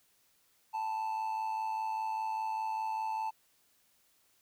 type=tone with amplitude modulation; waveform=triangle; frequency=880 Hz; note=A5; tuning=in tune; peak=-28 dBFS; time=0.73-3.31 s; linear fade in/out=20 ms; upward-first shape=sine; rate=105 Hz; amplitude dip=55%; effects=white hiss -70 dBFS RMS until 4.41 s